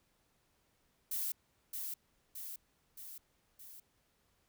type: noise with echo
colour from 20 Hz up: violet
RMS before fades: -37 dBFS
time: 1.11-1.32 s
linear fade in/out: 5 ms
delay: 620 ms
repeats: 4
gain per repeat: -4 dB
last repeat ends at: 3.8 s
effects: pink hiss -75 dBFS RMS until 4.48 s